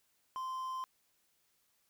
triangle tone with quantisation, 1039 Hz, C6, 12 cents flat, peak -35 dBFS, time 0.36-0.84 s, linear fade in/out 0 ms, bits 10, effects white hiss -75 dBFS RMS until 1.89 s

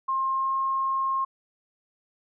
sine tone with pitch glide, 1064 to 1070.8 Hz, C6 to C6, +29 to +40 cents, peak -23 dBFS, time 0.08-1.25 s, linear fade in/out 10 ms, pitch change +11 cents, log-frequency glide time 0.32-0.55 s, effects none

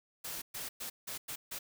white noise bursts at uneven times, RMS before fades -41 dBFS, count 6, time 0.24-0.42 / 0.54-0.69 / 0.8-0.9 / 1.07-1.18 / 1.28-1.36 / 1.51-1.59 s, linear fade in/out 10 ms, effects none

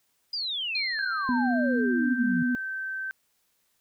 sine exponential sweep, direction down, 4987 to 160.1 Hz, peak -28 dBFS, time 0.33-2.43 s, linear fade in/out 5 ms
sine tone with exponential decay, 4186 Hz, C8, in tune, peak -26 dBFS, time 0.75-1.81 s, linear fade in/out 5 ms, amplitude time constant 230 ms
sine tone with pitch glide, 1568 to 1549.1 Hz, G6 to G6, 0 to -21 cents, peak -30 dBFS, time 0.99-3.11 s, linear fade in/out 0 ms, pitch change -21 cents, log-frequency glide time 2.1-2.59 s
sine tone with vibrato, 246.9 Hz, B3, in tune, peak -23 dBFS, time 1.29-2.55 s, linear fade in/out 0 ms, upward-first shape sine, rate 15 Hz, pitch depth 26 cents each way
effects white hiss -71 dBFS RMS until 3.8 s

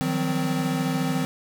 square tone cluster, 157.1 / 177.1 / 190.9 / 258.4 Hz, D#3 / F3 / G3 / C4, +17 / +24 / -46 / -21 cents, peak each -28 / -31 / -33 / -27 dBFS, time 0.01-1.25 s, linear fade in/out 0 ms, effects none

